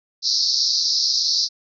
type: band-pass noise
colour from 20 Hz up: white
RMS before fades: -20 dBFS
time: 0.22-1.49 s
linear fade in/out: 50 ms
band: 4100 to 5600 Hz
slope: 96 dB/octave
effects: none